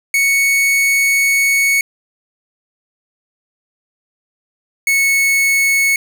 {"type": "tone pair in turn", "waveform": "45% pulse", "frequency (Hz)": [2218, 2205], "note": ["C#7", "C#7"], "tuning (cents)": [0, -10], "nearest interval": "unison", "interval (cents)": 10, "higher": "first", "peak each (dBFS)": -11, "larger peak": "neither", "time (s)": [[0.14, 1.81], [4.87, 5.96]], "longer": "first", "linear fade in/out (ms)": 2, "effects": []}